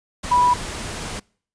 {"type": "tone in noise", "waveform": "sine", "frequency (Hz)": 983, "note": "B5", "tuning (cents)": -8, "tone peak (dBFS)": -13, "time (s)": [0.31, 0.54], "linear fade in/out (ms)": 10, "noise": "pink", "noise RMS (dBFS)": -30, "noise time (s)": [0.23, 1.2], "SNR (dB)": 14, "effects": ["noise-tail reverb RT60 0.5 s tail -26 dB re dry", "resampled to 22050 Hz"]}